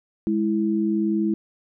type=tone pair together; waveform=sine; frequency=207.7 / 328.8 Hz; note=G#3 / E4; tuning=0 / -4 cents; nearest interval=minor sixth; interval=796 cents; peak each=-22 dBFS; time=0.27-1.34 s; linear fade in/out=0 ms; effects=none